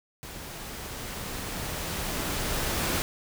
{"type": "noise with level ramp", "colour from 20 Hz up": "pink", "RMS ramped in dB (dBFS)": [-41, -27], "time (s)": [0.23, 3.02], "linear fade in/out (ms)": 0, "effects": []}